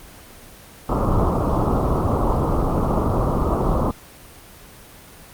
pink low-pass noise, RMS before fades -19 dBFS, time 0.89-3.91 s, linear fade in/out 2 ms, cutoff 1300 Hz, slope 96 dB/octave, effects pink hiss -43 dBFS RMS until 5.33 s + Opus 24 kbps

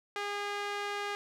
sawtooth tone with band-pass filter, 408 Hz, G#4, 31 cents flat, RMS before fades -36 dBFS, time 0.16-1.15 s, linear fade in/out 0 ms, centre 1800 Hz, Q 0.69, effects none

